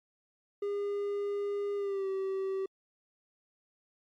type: tone with pitch glide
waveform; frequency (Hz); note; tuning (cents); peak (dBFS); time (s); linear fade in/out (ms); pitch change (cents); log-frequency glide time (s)
triangle; 405.8 to 385; G#4 to G4; -40 to -31; -29; 0.62-2.66; 5; -91; 1.76-2.08
effects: AAC 64 kbps